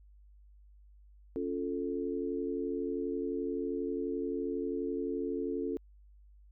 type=chord; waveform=sine; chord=Db augmented; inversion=none; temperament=equal; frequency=277.2 / 349.2 / 440 Hz; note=Db4 / F4 / A4; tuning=0 / 0 / 0 cents; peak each=-36 / -37 / -36 dBFS; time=1.36-5.77 s; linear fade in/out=0 ms; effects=added 50 Hz sine -55 dBFS peak until 6.51 s